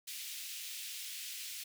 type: high-pass noise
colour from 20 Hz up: pink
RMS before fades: -44 dBFS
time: 0.07-1.64 s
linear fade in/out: 10 ms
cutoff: 2500 Hz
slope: 24 dB/octave
effects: none